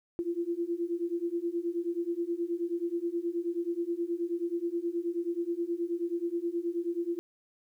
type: beating tone pair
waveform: sine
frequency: 337.7 / 347.1 Hz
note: E4 / F4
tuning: +42 / -11 cents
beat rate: 9.4 Hz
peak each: -33 / -32 dBFS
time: 0.19-7.19 s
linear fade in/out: 0 ms
effects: 11-bit